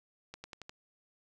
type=accelerating click train; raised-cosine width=0.2 ms; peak=-27 dBFS; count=5; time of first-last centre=0.34-0.695 s; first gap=100 ms; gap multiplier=0.92; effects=none